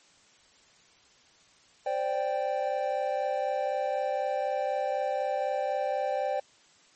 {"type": "chord", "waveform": "triangle", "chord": "C suspended second", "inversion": "none", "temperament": "equal", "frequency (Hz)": [523.3, 587.3, 784], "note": ["C5", "D5", "G5"], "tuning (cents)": [0, 0, 0], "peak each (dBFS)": [-30, -29, -29], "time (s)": [1.86, 6.4], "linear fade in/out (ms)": 5, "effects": ["white hiss -60 dBFS RMS until 6.95 s", "MP3 32 kbps"]}